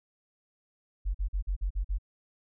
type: tone bursts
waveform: sine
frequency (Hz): 46.25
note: F#1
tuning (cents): 0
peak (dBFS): -26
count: 7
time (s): 1.05-1.985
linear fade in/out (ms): 20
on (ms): 95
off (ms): 45
effects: none